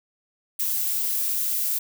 violet noise, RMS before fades -25 dBFS, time 0.59-1.79 s, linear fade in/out 10 ms, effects none

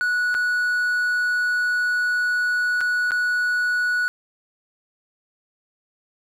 triangle tone with dropouts, 1469 Hz, F#6, 13 cents flat, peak -17 dBFS, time 0.01-4.08 s, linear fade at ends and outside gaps 0 ms, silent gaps 0.343-0.349 / 2.807-2.812 / 3.108-3.118 s, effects none

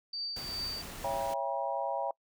sine tone with tremolo, 4625 Hz, D8, 27 cents flat, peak -33 dBFS, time 0.13-0.82 s, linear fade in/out 5 ms, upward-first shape triangle, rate 2.5 Hz, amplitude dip 55%
pink noise, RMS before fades -44 dBFS, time 0.36-1.34 s, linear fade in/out 5 ms
sine chord, C# diminished seventh, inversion none, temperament just, 554.4 / 665.2 / 798.3 / 957.9 Hz, C#5 / E5 / G5 / Bb5, 0 / +16 / +31 / +47 cents, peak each -36 dBFS, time 1.04-2.11 s, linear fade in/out 2 ms
effects noise-tail reverb RT60 0.1 s tail -25 dB re dry

